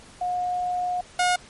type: tone pair in turn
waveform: sine / sawtooth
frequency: 720 / 720 Hz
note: F#5 / F#5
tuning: -47 / -47 cents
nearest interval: unison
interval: 0 cents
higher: neither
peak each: -23 / -15 dBFS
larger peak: second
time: 0.21-1.01 / 1.19-1.36 s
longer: first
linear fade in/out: 5 ms
effects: pink hiss -48 dBFS RMS until 1.49 s + MP3 48 kbps